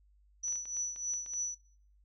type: tone with tremolo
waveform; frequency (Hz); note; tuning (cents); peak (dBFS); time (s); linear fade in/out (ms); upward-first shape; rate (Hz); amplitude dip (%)
sine; 5930; F#8; +3; -30; 0.43-1.55; 10; triangle; 3.3; 80
type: clicks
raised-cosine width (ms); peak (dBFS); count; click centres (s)
0.2; -37; 9; 0.482 / 0.525 / 0.557 / 0.655 / 0.768 / 0.961 / 1.137 / 1.262 / 1.336
effects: noise-tail reverb RT60 0.5 s tail -18 dB re dry + added 50 Hz sine -62 dBFS peak until 2.04 s